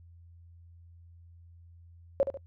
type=tone with echo; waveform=sine; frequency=550 Hz; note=C#5; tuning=14 cents flat; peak=-20 dBFS; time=2.2-2.23 s; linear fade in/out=0 ms; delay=71 ms; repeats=2; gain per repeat=-8 dB; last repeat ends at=2.372 s; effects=noise-tail reverb RT60 0.1 s tail -26 dB re dry + added 85 Hz sine -51 dBFS peak until 2.46 s